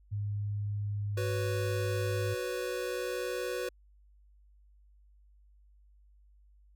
sine tone with pitch glide, 102.9 to 102.31 Hz, G#2 to G#2, -16 to -25 cents, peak -31 dBFS, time 0.11-2.35 s, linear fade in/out 20 ms, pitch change -9 cents, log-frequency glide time 0.77-1.58 s
square chord, F# suspended fourth, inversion none, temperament equal, 370 / 493.9 / 554.4 Hz, F#4 / B4 / C#5, 0 / 0 / 0 cents, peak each -38 / -36 / -42 dBFS, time 1.17-3.69 s, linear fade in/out 5 ms
effects added 50 Hz sine -58 dBFS peak until 6.75 s

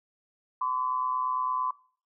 sine tone pair together, 1019.2 / 1148 Hz, C6 / D6, -46 / -40 cents, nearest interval major second, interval 206 cents, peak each -27 / -31 dBFS, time 0.61-1.71 s, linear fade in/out 5 ms, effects noise-tail reverb RT60 0.5 s tail -24 dB re dry

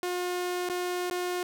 sawtooth tone with dropouts, 358.2 Hz, F4, 44 cents sharp, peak -25 dBFS, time 0.03-1.43 s, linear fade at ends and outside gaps 1 ms, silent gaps 0.69-0.698 / 1.1-1.11 s, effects none

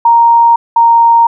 sine tone pair in turn, 932.3 / 928.8 Hz, A#5 / A#5, 0 / -7 cents, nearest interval unison, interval 7 cents, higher first, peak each -3 dBFS, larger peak neither, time 0.05-0.56 / 0.76-1.27 s, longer neither, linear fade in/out 5 ms, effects none

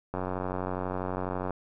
click train, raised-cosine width 1 ms, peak -18 dBFS, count 127, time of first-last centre 0.14-1.507 s, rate 92.2 Hz, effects none

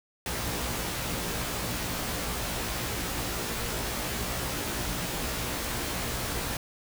pink noise with comb filter, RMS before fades -32 dBFS, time 0.26-6.57 s, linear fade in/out 2 ms, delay 17 ms, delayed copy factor +0.9, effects none

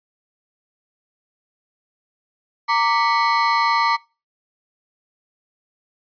35% pulse ring-modulated tone, 1046.5 Hz, C6, in tune, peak -11 dBFS, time 2.68-3.97 s, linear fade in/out 20 ms, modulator 122 Hz, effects noise-tail reverb RT60 0.3 s tail -23 dB re dry + resampled to 11025 Hz

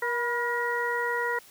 harmonic tone with a mistuned harmonic, 475.5 Hz, A#4, 34 cents sharp, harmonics 1 / 2 / 3 / 4, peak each -31 / -31 / -33 / -30 dBFS, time 0.02-1.39 s, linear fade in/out 5 ms, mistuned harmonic 2, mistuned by +44 cents, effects white hiss -53 dBFS RMS until 1.5 s

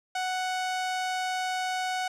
sawtooth tone, 741 Hz, F#5, 2 cents sharp, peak -24 dBFS, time 0.15-2.08 s, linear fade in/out 5 ms, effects low-pass 8000 Hz 12 dB/octave

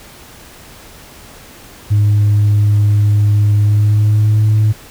sine tone with pitch glide, 103.83 to 107.37 Hz, G#2 to A2, 0 to -42 cents, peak -6 dBFS, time 1.9-4.73 s, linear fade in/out 20 ms, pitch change +58 cents, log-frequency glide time 3.6-4.42 s, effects tanh soft clip ceiling -6 dBFS + pink hiss -38 dBFS RMS until 4.9 s

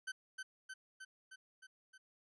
40% pulse tone with echo, 1533 Hz, G6, 39 cents flat, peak -39 dBFS, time 0.07-0.12 s, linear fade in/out 10 ms, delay 310 ms, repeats 6, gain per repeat -3 dB, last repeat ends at 1.98 s, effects resampled to 24000 Hz

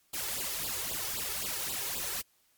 white noise with flanger, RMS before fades -35 dBFS, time 0.13-2.22 s, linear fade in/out 10 ms, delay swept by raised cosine 0.24 to 2.34 ms, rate 3.8 Hz, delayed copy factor +1, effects white hiss -69 dBFS RMS until 2.57 s + MP3 96 kbps

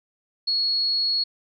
sine tone, 4338 Hz, C#8, 38 cents flat, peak -20 dBFS, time 0.47-1.24 s, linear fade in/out 10 ms, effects none

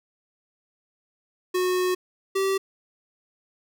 square tone pair in turn, 365.4 / 387.2 Hz, F#4 / G4, -22 / -21 cents, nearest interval minor second, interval 101 cents, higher second, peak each -22 / -22 dBFS, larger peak neither, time 1.54-1.95 / 2.35-2.58 s, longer first, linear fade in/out 10 ms, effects none

